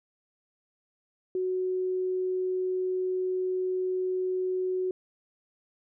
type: tone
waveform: sine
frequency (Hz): 370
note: F#4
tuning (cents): 0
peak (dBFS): -26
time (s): 1.35-4.91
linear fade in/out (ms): 2
effects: none